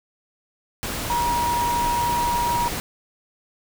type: tone in noise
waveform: sine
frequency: 954 Hz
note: A#5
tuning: 40 cents sharp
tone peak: -20 dBFS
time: 1.1-2.68 s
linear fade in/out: 0 ms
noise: pink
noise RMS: -28 dBFS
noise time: 0.83-2.8 s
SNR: +5 dB
effects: none